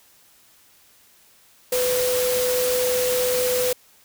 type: tone in noise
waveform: sine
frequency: 500 Hz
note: B4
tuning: 21 cents sharp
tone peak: -20 dBFS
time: 1.72-3.73 s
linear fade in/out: 5 ms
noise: white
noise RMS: -26 dBFS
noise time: 1.72-3.73 s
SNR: +3 dB
effects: white hiss -55 dBFS RMS until 4.04 s